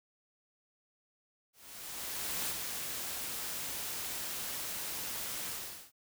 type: noise with ADSR envelope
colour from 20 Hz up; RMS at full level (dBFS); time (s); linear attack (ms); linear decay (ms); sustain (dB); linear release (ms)
white; -35; 1.53-5.92; 960; 43; -4; 420
effects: none